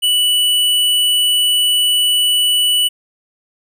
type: tone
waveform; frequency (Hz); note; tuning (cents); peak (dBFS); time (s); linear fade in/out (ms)
square; 2960; F#7; 0; -12; 0.02-2.89; 20
effects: none